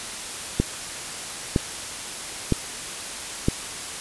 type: click train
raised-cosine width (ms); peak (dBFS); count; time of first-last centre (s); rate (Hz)
3; -5; 4; 0.6-3.485; 1.04
effects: white hiss -33 dBFS RMS until 4 s + resampled to 24000 Hz